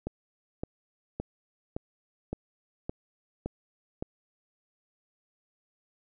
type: click train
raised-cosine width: 2 ms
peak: -19 dBFS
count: 8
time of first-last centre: 0.07-4.025 s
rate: 1.77 Hz
effects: none